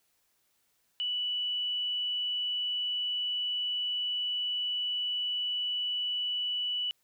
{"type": "tone", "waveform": "sine", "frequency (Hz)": 2960, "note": "F#7", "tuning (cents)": 0, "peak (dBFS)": -29, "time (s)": [1, 6.91], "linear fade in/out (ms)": 0, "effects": ["white hiss -73 dBFS RMS until 7.03 s"]}